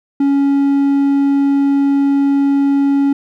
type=tone; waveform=triangle; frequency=279 Hz; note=C#4; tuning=11 cents sharp; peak=-8 dBFS; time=0.2-3.13 s; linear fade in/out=5 ms; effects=none